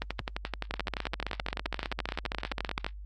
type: two click trains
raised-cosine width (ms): 0.3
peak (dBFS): -15 / -15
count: 33 / 34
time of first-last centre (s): 0.74-2.845 / 0.02-2.865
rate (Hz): 15.2 / 11.6
effects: added 50 Hz sine -40 dBFS peak until 3.05 s + Opus 32 kbps